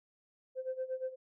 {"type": "tone with tremolo", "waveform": "sine", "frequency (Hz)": 518, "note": "C5", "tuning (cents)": -17, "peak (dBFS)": -31, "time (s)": [0.55, 1.16], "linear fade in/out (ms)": 50, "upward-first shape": "sine", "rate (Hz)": 8.5, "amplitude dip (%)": 85, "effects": ["tanh soft clip ceiling -29 dBFS"]}